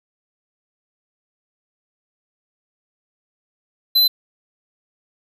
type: tone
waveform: square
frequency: 4048 Hz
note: B7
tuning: 42 cents sharp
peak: -12 dBFS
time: 3.95-4.08 s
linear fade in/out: 10 ms
effects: none